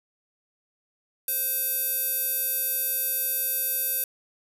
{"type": "tone with band-pass filter", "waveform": "square", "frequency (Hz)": 518, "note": "C5", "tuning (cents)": -17, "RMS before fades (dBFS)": -27, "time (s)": [1.28, 4.04], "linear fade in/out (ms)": 2, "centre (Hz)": 12000, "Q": 6.5, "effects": []}